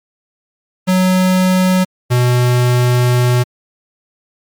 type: tone pair in turn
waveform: square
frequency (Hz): 185 / 123.47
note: F#3 / B2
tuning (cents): 0 / 0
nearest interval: perfect fifth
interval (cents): 700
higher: first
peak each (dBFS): -10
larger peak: neither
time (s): 0.87-1.85 / 2.1-3.44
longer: second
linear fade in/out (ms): 20
effects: MP3 96 kbps